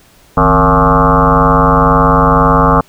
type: tone with frequency modulation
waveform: sine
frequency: 661 Hz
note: E5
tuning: 5 cents sharp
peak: -5 dBFS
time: 0.37-2.81 s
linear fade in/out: 5 ms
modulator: 100 Hz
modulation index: 6.3
effects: pink hiss -46 dBFS RMS until 2.88 s